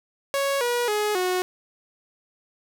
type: tone with pitch steps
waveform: sawtooth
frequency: 554.4 / 482.6 / 420.2 / 365.8 Hz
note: C#5 / B4 / G#4 / F#4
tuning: 0 / -40 / +20 / -20 cents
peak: -18 dBFS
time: 0.34-1.42 s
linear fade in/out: 0 ms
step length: 270 ms
effects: none